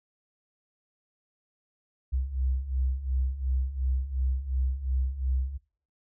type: beating tone pair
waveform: sine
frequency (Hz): 63.2 / 66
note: B1 / C2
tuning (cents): +41 / +16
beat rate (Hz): 2.8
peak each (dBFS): -31 / -27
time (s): 2.12-5.58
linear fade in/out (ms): 20
effects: noise-tail reverb RT60 0.5 s tail -24 dB re dry